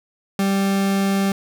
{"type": "tone", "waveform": "40% pulse", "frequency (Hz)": 196, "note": "G3", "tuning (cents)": 0, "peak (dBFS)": -16, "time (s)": [0.39, 1.32], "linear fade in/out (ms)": 2, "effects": []}